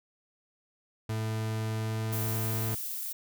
40% pulse tone with pitch glide, 110 to 111.02 Hz, A2 to A2, 0 to +16 cents, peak -29 dBFS, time 1.09-2.75 s, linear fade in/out 5 ms, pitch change +16 cents, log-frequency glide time 1.78-2.32 s
violet noise, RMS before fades -36 dBFS, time 2.12-3.13 s, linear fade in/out 10 ms
effects none

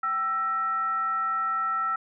sine tone with frequency modulation, 1328 Hz, E6, 12 cents sharp, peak -24 dBFS, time 0.03-1.96 s, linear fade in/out 5 ms, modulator 554 Hz, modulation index 0.38, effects none

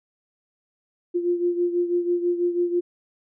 sine beating tone pair, 349.2 / 355.3 Hz, F4 / F4, 0 / +30 cents, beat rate 6.1 Hz, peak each -21 / -27 dBFS, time 1.14-2.81 s, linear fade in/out 20 ms, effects none

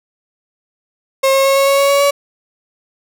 35% pulse tone with pitch steps, 537 / 541 / 545.1 / 549.2 / 553.4 / 557.5 / 561.7 / 566 Hz, C5 / C#5 / C#5 / C#5 / C#5 / C#5 / C#5 / C#5, +45 / -42 / -29 / -16 / -3 / +10 / +23 / +36 cents, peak -8 dBFS, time 1.23-2.11 s, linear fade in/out 10 ms, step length 110 ms, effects none

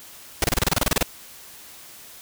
pink noise bursts, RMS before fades -19 dBFS, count 13, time 0.42-1.029 s, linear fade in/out 2 ms, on 21 ms, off 28 ms, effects white hiss -44 dBFS RMS until 2.21 s

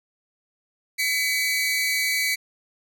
sawtooth tone pair together, 2016 / 2265 Hz, B6 / C#7, +35 / +37 cents, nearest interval major second, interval 202 cents, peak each -22 / -20 dBFS, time 0.98-2.36 s, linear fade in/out 20 ms, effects none

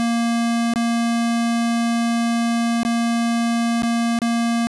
square tone with dropouts, 233.1 Hz, A#3, in tune, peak -18 dBFS, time 0-4.67 s, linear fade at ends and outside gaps 0 ms, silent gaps 0.737-0.759 / 2.832-2.85 / 3.822-3.833 / 4.189-4.218 s, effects resampled to 24000 Hz + 10-bit

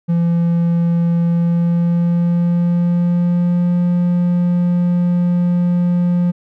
triangle tone with pitch glide, 170 to 175.89 Hz, F3 to F3, -46 to +13 cents, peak -10 dBFS, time 0.08-6.32 s, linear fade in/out 20 ms, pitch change +59 cents, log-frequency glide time 1.25-3.76 s, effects none

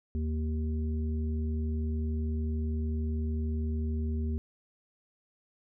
harmonic tone, 77.78 Hz, D#2, in tune, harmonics 1 / 3 / 5, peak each -29 / -36 / -44 dBFS, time 0.15-4.38 s, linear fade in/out 0 ms, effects none

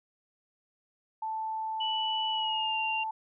sine tone, 880 Hz, A5, in tune, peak -31 dBFS, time 1.22-3.11 s, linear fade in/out 5 ms
sine tone with pitch glide, 2958 to 2776 Hz, F#7 to F7, -1 to -11 cents, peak -30 dBFS, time 1.8-3.04 s, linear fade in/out 10 ms, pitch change -110 cents, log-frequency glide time 2.31-2.78 s
effects none

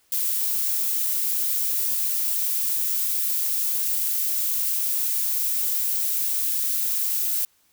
violet noise, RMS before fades -24 dBFS, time 0.12-7.45 s, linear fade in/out 2 ms, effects white hiss -63 dBFS RMS until 7.72 s

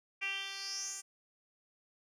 10% pulse tone with band-pass filter sweep, 392 Hz, G4, in tune, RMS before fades -40 dBFS, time 0.21-1.02 s, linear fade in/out 20 ms, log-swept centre 2500 to 7900 Hz, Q 6.2, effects none

